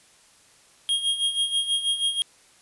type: tone with tremolo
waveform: square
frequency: 3252 Hz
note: G#7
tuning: 37 cents flat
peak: -20 dBFS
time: 0.89-2.22 s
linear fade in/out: 0 ms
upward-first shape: sine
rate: 6.2 Hz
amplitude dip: 70%
effects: white hiss -56 dBFS RMS until 2.61 s + resampled to 24000 Hz